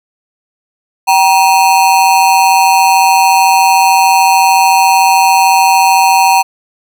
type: ring-modulated tone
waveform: square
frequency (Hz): 861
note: A5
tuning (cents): -38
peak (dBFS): -3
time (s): 1.07-6.43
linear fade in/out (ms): 20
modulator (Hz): 86.8
effects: none